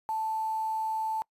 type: tone with quantisation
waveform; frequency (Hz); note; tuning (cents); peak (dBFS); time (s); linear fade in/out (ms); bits
sine; 880; A5; 0; -28; 0.09-1.22; 0; 8
effects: noise-tail reverb RT60 0.1 s tail -25 dB re dry + resampled to 32000 Hz